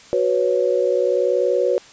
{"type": "chord", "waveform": "sine", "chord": "F# suspended fourth", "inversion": "none", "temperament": "equal", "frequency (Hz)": [370, 493.9, 554.4], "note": ["F#4", "B4", "C#5"], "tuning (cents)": [0, 0, 0], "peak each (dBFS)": [-21, -19, -20], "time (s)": [0.13, 1.78], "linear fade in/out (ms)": 0, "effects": ["white hiss -45 dBFS RMS until 1.92 s", "resampled to 16000 Hz"]}